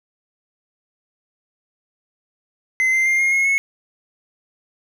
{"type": "tone with pitch steps", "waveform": "triangle", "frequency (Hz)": [2056, 2082, 2109, 2136, 2163, 2191], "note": ["C7", "C7", "C7", "C7", "C#7", "C#7"], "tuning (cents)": [-31, -9, 13, 35, -43, -21], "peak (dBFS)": -13, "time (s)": [2.8, 3.58], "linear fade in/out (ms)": 0, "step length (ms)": 130, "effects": []}